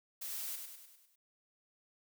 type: noise with echo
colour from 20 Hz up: blue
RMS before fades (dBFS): -42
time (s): 0.21-0.56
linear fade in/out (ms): 10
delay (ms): 100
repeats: 6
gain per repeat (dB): -5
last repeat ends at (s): 1.16
effects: none